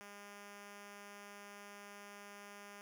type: tone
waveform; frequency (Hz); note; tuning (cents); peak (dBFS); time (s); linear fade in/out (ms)
5% pulse; 203.3; G#3; -37; -40; 0.01-2.81; 0
effects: none